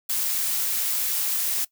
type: noise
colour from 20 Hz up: blue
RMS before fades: -25 dBFS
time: 0.09-1.65 s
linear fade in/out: 10 ms
effects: noise-tail reverb RT60 0.1 s tail -20 dB re dry